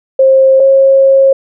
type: tone pair in turn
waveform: sine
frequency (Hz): 532 / 540.4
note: C5 / C#5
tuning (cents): +29 / -44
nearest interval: unison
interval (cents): 27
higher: second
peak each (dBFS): -3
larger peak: neither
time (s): 0.19-0.6 / 0.6-1.33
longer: second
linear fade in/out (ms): 5
effects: none